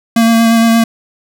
square tone with vibrato, 228.5 Hz, A#3, 34 cents flat, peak -7 dBFS, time 0.16-0.84 s, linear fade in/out 5 ms, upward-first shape sine, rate 8.6 Hz, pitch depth 16 cents each way, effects none

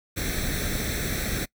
pink noise with comb filter, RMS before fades -28 dBFS, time 0.16-1.46 s, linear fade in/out 20 ms, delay 0.51 ms, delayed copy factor +0.75, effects noise-tail reverb RT60 0.1 s tail -23 dB re dry

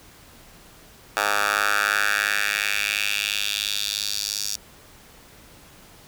10% pulse tone with high-pass filter sweep, 102.9 Hz, G#2, 16 cents flat, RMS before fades -24 dBFS, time 1.17-4.56 s, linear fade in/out 0 ms, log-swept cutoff 1000 to 5400 Hz, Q 2.6, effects pink hiss -49 dBFS RMS until 6.07 s

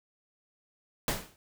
pink noise with exponential decay, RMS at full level -26 dBFS, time 1.08-1.36 s, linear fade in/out 1 ms, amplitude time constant 60 ms, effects none

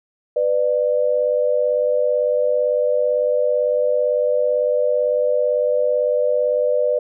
sine tone pair together, 498.2 / 596.1 Hz, B4 / D5, +15 / +26 cents, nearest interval minor third, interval 311 cents, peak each -18 dBFS, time 0.36-6.99 s, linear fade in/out 5 ms, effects none

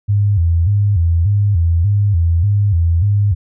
sine tone with vibrato, 92.7 Hz, F#2, 4 cents sharp, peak -10 dBFS, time 0.08-3.35 s, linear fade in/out 20 ms, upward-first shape square, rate 1.7 Hz, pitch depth 170 cents each way, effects none

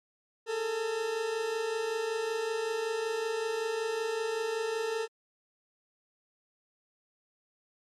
40% pulse tone pair together, 425.9 / 451.2 Hz, G#4 / A4, +44 / +44 cents, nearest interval minor second, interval 100 cents, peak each -36 / -30 dBFS, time 0.46-5.08 s, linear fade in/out 50 ms, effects low-pass 8000 Hz 12 dB/octave + MP3 96 kbps

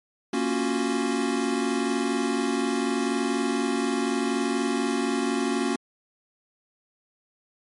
square chord, Gb major seventh, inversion first, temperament equal, 233.1 / 277.2 / 349.2 / 370 Hz, Bb3 / Db4 / F4 / Gb4, 0 / 0 / 0 / 0 cents, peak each -29 / -28 / -33 / -30 dBFS, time 0.33-5.76 s, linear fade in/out 5 ms, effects MP3 48 kbps

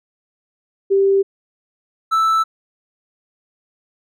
sine / triangle tone pair in turn, 392 / 1318.5 Hz, G4 / E6, 0 / 0 cents, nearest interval octave + major sixth, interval 2100 cents, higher second, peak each -11 dBFS, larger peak neither, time 0.9-1.23 / 2.11-2.44 s, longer neither, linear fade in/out 20 ms, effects none

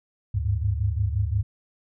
sine tone cluster, 73.8 / 99.2 / 105 Hz, D2 / G2 / G#2, +9 / +21 / +19 cents, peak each -26 dBFS, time 0.34-1.43 s, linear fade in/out 10 ms, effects none

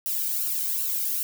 violet noise with flanger, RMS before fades -27 dBFS, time 0.06-1.23 s, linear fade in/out 0 ms, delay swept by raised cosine 0.7 to 1.35 ms, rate 2.6 Hz, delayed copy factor +0.7, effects none

